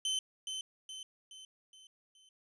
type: tone with echo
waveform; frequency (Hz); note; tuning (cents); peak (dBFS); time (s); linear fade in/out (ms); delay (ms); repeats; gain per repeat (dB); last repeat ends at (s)
sawtooth; 3066; G7; -39; -28; 0.05-0.19; 2; 420; 5; -6; 2.29
effects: resampled to 22050 Hz